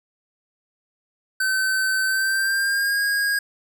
square tone with pitch glide, 1534 to 1634.6 Hz, G6 to G#6, -38 to -28 cents, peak -20 dBFS, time 1.4-3.39 s, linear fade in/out 5 ms, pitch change +110 cents, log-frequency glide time 2.05-3.01 s, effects none

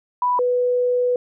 sine tone pair in turn, 987.8 / 493.9 Hz, B5 / B4, 0 / 0 cents, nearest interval octave, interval 1200 cents, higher first, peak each -16 dBFS, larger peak neither, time 0.22-0.39 / 0.39-1.16 s, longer second, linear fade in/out 2 ms, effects none

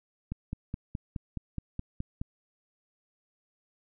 click train, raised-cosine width 5 ms, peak -21 dBFS, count 10, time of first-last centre 0.32-2.215 s, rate 4.75 Hz, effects none

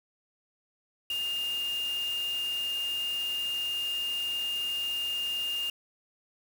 sine tone in noise, 2818 Hz, F7, 15 cents sharp, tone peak -29 dBFS, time 1.1-5.7 s, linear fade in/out 2 ms, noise white, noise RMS -44 dBFS, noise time 1.1-5.7 s, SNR +12 dB, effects none

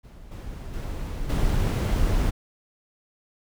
brown noise with level steps, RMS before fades -44 / -36 / -31 / -22 dBFS, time 0.03-2.31 s, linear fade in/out 20 ms, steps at 0.31 / 0.73 / 1.29 s, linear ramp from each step 10 ms, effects none

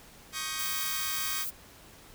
10% pulse chord, Eb dominant seventh, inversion third, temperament equal with one note detuned, 1108.7 / 1244.5 / 1568 / 1896.2 Hz, Db6 / Eb6 / G6 / Bb6, 0 / 0 / 0 / +29 cents, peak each -30 dBFS, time 0.32-1.46 s, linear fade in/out 50 ms
violet noise, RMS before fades -35 dBFS, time 0.58-1.51 s, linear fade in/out 20 ms
effects pink hiss -53 dBFS RMS until 2.14 s

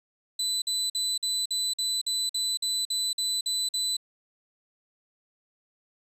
30% pulse tone bursts, 4000 Hz, B7, 21 cents sharp, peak -23 dBFS, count 13, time 0.39-3.968 s, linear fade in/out 5 ms, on 230 ms, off 49 ms, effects resampled to 32000 Hz

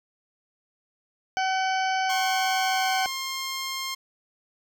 harmonic tone, 758 Hz, F#5, 42 cents sharp, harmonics 1 / 2 / 3 / 4 / 6 / 7 / 8, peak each -24 / -30 / -34 / -36 / -40 / -41 / -42 dBFS, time 1.37-3.06 s, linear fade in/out 0 ms
10% pulse tone with pitch glide, 1081 to 1063.7 Hz, C#6 to C6, -44 to +28 cents, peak -21 dBFS, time 2.09-3.95 s, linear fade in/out 10 ms, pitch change -28 cents, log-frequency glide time 2.62-3.05 s
effects none

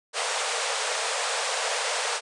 pink band-pass noise, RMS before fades -28 dBFS, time 0.13-2.21 s, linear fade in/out 50 ms, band 450 to 9500 Hz, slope 96 dB/octave, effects none

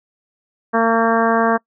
harmonic tone, 227.8 Hz, A#3, 40 cents flat, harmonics 1 / 2 / 3 / 4 / 5 / 6 / 7 / 8, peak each -19 / -19 / -19 / -22 / -20 / -27 / -23 / -31 dBFS, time 0.73-1.58 s, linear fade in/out 20 ms, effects noise-tail reverb RT60 0.1 s tail -25 dB re dry

